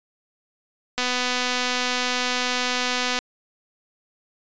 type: click train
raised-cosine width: 0.2 ms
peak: -7 dBFS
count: 551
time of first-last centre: 0.98-3.189 s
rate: 249 Hz
effects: resampled to 16000 Hz